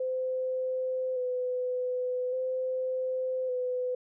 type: tone with vibrato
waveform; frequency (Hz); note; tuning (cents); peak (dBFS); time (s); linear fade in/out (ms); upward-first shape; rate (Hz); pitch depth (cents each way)
sine; 508; B4; +49; -28; 0-3.95; 5; square; 0.43; 22
effects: none